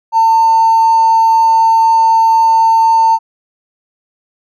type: tone with hard clipping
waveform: triangle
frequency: 901 Hz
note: A5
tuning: 41 cents sharp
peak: -6 dBFS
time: 0.12-3.19 s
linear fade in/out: 50 ms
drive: 3 dB
effects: none